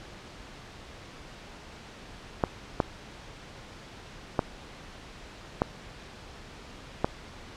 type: clicks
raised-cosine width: 1 ms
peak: -8 dBFS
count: 5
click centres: 2.438 / 2.802 / 4.392 / 5.619 / 7.045 s
effects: pink hiss -46 dBFS RMS until 7.56 s + low-pass 5000 Hz 12 dB/octave